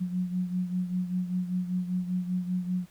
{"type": "beating tone pair", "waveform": "sine", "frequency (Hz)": [180.3, 185.4], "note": ["F#3", "F#3"], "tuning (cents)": [-45, 4], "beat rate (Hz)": 5.1, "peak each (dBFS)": [-28, -34], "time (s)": [0, 2.86], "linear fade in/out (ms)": 20, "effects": ["pink hiss -60 dBFS RMS until 2.9 s"]}